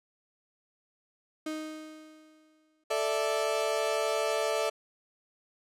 35% pulse tone with exponential decay, 311.1 Hz, D#4, in tune, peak -30 dBFS, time 1.46-2.84 s, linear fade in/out 5 ms, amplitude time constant 300 ms
35% pulse chord, A suspended fourth, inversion none, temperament equal, 440 / 587.3 / 659.3 Hz, A4 / D5 / E5, 0 / 0 / 0 cents, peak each -30 dBFS, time 2.9-4.7 s, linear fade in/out 10 ms
effects low-pass 11000 Hz 12 dB/octave

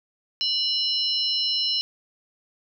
sine tone cluster, 2939 / 4112 / 5310 Hz, F#7 / C8 / E8, -12 / -31 / +12 cents, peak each -26 dBFS, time 0.41-1.81 s, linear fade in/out 0 ms, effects none

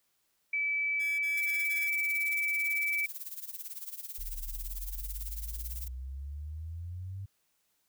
sine tone, 2304 Hz, D7, 34 cents flat, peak -28 dBFS, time 0.53-3.06 s, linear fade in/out 5 ms
5% pulse tone bursts, 1688 Hz, G#6, 28 cents sharp, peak -35 dBFS, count 4, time 0.99-1.886 s, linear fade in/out 20 ms, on 200 ms, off 32 ms
violet noise with tremolo, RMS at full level -39 dBFS, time 1.37-5.88 s, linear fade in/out 5 ms, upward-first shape sine, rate 18 Hz, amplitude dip 80%
sine exponential sweep, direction up, 34.65 to 99.1 Hz, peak -37 dBFS, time 4.18-7.26 s, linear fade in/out 10 ms
effects white hiss -75 dBFS RMS until 7.88 s

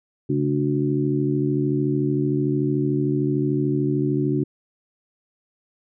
harmonic tone with a mistuned harmonic, 73.42 Hz, D2, in tune, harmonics 2 / 3 / 4 / 5, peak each -23 / -29 / -23 / -25 dBFS, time 0.29-4.44 s, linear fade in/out 10 ms, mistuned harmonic 2, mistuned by -94 cents, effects none

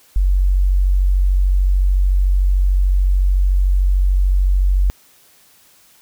sine tone, 46.79 Hz, F#1, 20 cents sharp, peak -11 dBFS, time 0.16-4.9 s, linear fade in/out 0 ms, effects white hiss -51 dBFS RMS until 6.01 s

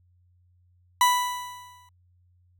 40% pulse tone with exponential decay, 987.8 Hz, B5, in tune, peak -14 dBFS, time 1.01-1.89 s, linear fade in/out 2 ms, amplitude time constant 190 ms, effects added 89 Hz sine -59 dBFS peak until 2.59 s

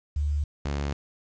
sine / sawtooth tone pair in turn, 73.42 / 71.25 Hz, D2 / C#2, 0 / +48 cents, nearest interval minor second, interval 52 cents, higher first, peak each -23 dBFS, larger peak neither, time 0.16-0.44 / 0.65-0.93 s, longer neither, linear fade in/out 5 ms, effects resampled to 16000 Hz + 9-bit

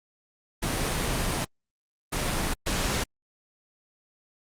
pink noise bursts at uneven times, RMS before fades -27 dBFS, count 3, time 0.62-1.45 / 2.12-2.54 / 2.66-3.04 s, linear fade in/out 10 ms, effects low-pass 11000 Hz 12 dB/octave + Opus 32 kbps

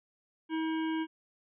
harmonic tone, 320 Hz, D#4, 49 cents sharp, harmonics 1 / 3 / 5 / 7 / 9 / 10, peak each -30 / -40 / -44 / -47 / -49 / -50 dBFS, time 0.49-1.07 s, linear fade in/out 50 ms, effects none

